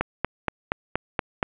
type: click train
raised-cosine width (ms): 0.5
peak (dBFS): -7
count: 7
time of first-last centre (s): 0.01-1.428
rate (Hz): 4.23
effects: resampled to 8000 Hz + 7-bit